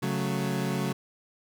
30% pulse chord, F# minor, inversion second, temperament equal, 138.59 / 185 / 220 Hz, C#3 / F#3 / A3, 0 / 0 / 0 cents, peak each -28 / -28 / -31 dBFS, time 0.02-0.93 s, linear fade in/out 10 ms, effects none

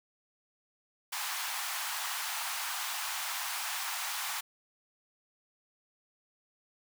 pink high-pass noise, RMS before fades -36 dBFS, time 1.12-4.41 s, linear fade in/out 10 ms, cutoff 780 Hz, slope 48 dB/octave, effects none

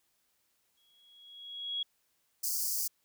sine tone with exponential growth, 3322 Hz, G#7, in tune, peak -30 dBFS, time 0.77-1.83 s, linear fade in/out 5 ms, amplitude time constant 230 ms
white high-pass noise, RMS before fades -33 dBFS, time 2.43-2.88 s, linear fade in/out 10 ms, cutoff 4600 Hz, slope 96 dB/octave
effects white hiss -75 dBFS RMS until 3.04 s

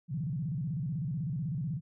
sine tone with vibrato, 148.4 Hz, D3, 18 cents sharp, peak -31 dBFS, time 0.08-1.81 s, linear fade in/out 50 ms, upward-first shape square, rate 16 Hz, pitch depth 230 cents each way, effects none

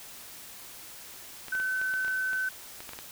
clicks, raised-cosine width 0.3 ms, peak -25 dBFS, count 12, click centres 1.483 / 1.551 / 1.6 / 1.815 / 1.939 / 2.048 / 2.081 / 2.332 / 2.805 / 2.892 / 2.934 / 2.989 s
sine tone, 1523 Hz, F#6, 50 cents sharp, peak -27 dBFS, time 1.52-2.49 s, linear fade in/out 5 ms
effects white hiss -46 dBFS RMS until 3.11 s

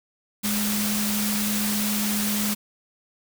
sine tone in noise, 208.8 Hz, G#3, 10 cents sharp, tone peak -25 dBFS, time 0.43-2.55 s, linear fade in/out 20 ms, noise white, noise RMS -27 dBFS, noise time 0.43-2.55 s, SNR -1 dB, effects none

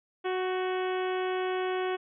harmonic tone with a mistuned harmonic, 370 Hz, F#4, in tune, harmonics 1 / 2 / 3 / 4 / 5 / 6 / 7 / 8 / 9, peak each -29 / -35 / -39 / -41 / -43 / -45 / -46 / -47 / -48 dBFS, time 0.24-1.97 s, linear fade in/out 20 ms, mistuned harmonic 4, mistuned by +25 cents, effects none

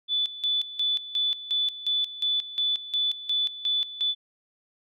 sine tone with tremolo, 3480 Hz, A7, 20 cents flat, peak -22 dBFS, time 0.08-4.15 s, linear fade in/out 50 ms, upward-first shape square, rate 2.8 Hz, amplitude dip 80%, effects none

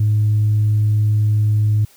sine tone, 106.2 Hz, G#2, 39 cents sharp, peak -11 dBFS, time 0-1.85 s, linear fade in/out 5 ms, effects tanh soft clip ceiling -9 dBFS + white hiss -50 dBFS RMS until 1.96 s

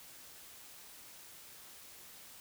silence, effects white hiss -54 dBFS RMS until 2.4 s

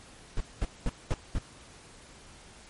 brown noise bursts, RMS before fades -27 dBFS, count 5, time 0.37-1.385 s, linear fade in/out 2 ms, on 35 ms, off 210 ms, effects pink hiss -52 dBFS RMS until 2.69 s + MP3 48 kbps

